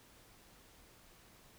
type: silence
effects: pink hiss -62 dBFS RMS until 1.58 s